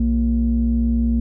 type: tone pair together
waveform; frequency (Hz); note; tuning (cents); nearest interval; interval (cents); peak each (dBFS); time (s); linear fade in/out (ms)
sine; 61.31 / 231.7; B1 / A#3; -12 / -10; octave + major seventh; 2302; -17; 0-1.2; 5
effects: tanh soft clip ceiling -9 dBFS